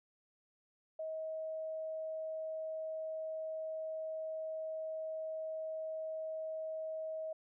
sine tone, 635 Hz, D#5, 35 cents sharp, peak -38 dBFS, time 0.99-7.33 s, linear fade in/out 5 ms, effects none

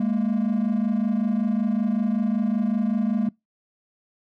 triangle tone pair together, 206.4 / 231.7 Hz, G#3 / A#3, -10 / -10 cents, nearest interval major second, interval 200 cents, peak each -20 dBFS, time 0-3.29 s, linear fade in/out 5 ms, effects noise-tail reverb RT60 0.2 s tail -26 dB re dry + tanh soft clip ceiling -14 dBFS

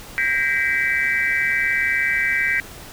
sine tone cluster, 1587 / 1895 / 2034 / 2310 Hz, G6 / A#6 / C7 / D7, +21 / +28 / -50 / -29 cents, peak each -23 dBFS, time 0.18-2.6 s, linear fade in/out 0 ms, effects pink hiss -39 dBFS RMS until 2.92 s

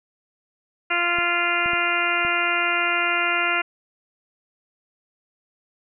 harmonic tone, 347 Hz, F4, 11 cents flat, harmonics 1 / 2 / 3 / 4 / 5 / 6 / 7 / 8, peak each -32 / -29 / -31 / -24 / -31 / -26 / -27 / -27 dBFS, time 0.9-3.62 s, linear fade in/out 10 ms
clicks, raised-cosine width 3 ms, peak -24 dBFS, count 4, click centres 1.186 / 1.66 / 1.734 / 2.25 s
effects none

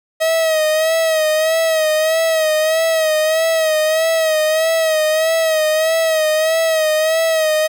45% pulse tone with vibrato, 635 Hz, D#5, 35 cents sharp, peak -13 dBFS, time 0.2-7.68 s, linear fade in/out 20 ms, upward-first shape sine, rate 1.6 Hz, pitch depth 48 cents each way, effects none

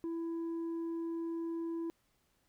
sine tone with tanh clipping, 332.4 Hz, E4, 15 cents sharp, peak -36 dBFS, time 0.04-1.9 s, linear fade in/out 0 ms, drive 3 dB, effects pink hiss -75 dBFS RMS until 2.48 s

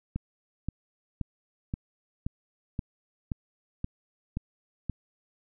click train, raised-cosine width 5 ms, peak -18 dBFS, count 10, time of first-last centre 0.16-4.897 s, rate 1.9 Hz, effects none

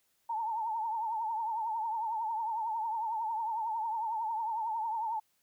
sine tone with vibrato, 893 Hz, A5, 25 cents sharp, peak -31 dBFS, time 0.29-5.2 s, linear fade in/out 10 ms, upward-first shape triangle, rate 11 Hz, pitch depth 100 cents each way, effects white hiss -74 dBFS RMS until 5.42 s

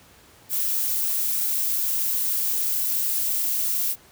violet noise with high-pass filter sweep, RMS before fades -24 dBFS, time 0.49-3.96 s, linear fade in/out 50 ms, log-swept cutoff 790 to 260 Hz, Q 1.1, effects pink hiss -52 dBFS RMS until 4.11 s + high-pass 60 Hz 12 dB/octave

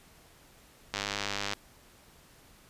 click train, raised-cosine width 0.2 ms, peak -14 dBFS, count 61, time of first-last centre 0.94-1.534 s, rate 101 Hz, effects pink hiss -58 dBFS RMS until 2.69 s + resampled to 32000 Hz

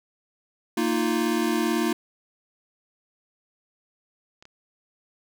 square chord, Bb suspended fourth, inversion none, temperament equal with one note detuned, 231.1 / 311.1 / 349.2 Hz, Bb3 / Eb4 / F4, -15 / 0 / 0 cents, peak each -27 dBFS, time 0.77-1.93 s, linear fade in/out 5 ms
clicks, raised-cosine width 0.2 ms, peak -30 dBFS, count 2, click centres 4.425 / 4.454 s
effects none

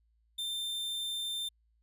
45% pulse tone, 3582 Hz, A7, 30 cents sharp, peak -34 dBFS, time 0.38-1.49 s, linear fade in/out 10 ms, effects added 56 Hz sine -68 dBFS peak until 1.82 s + resampled to 32000 Hz

